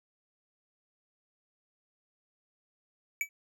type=tone with exponential decay; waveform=square; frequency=2297 Hz; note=D7; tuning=39 cents flat; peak=-25 dBFS; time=3.21-3.29 s; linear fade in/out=1 ms; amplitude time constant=17 ms; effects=none